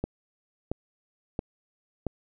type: click train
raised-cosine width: 2 ms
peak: -15 dBFS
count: 4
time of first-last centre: 0.04-2.067 s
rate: 1.48 Hz
effects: none